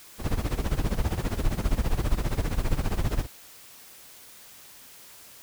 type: noise with tremolo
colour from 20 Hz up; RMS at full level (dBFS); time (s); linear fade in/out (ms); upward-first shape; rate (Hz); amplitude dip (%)
brown; -22; 0.18-3.27; 50; sine; 15; 85
effects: white hiss -49 dBFS RMS until 5.42 s